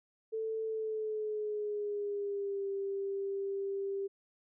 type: tone with pitch glide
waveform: sine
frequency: 442.5 to 394.2 Hz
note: A4 to G4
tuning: +10 to +10 cents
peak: -33 dBFS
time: 0.32-4.08 s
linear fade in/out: 20 ms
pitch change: -200 cents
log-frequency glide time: 0.65-2.68 s
effects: none